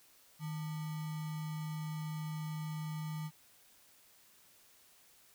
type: tone with sample-and-hold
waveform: sine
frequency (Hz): 155.56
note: D#3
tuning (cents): 0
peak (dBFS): -37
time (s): 0.39-3.31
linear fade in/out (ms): 50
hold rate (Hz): 1050
effects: white hiss -64 dBFS RMS until 5.34 s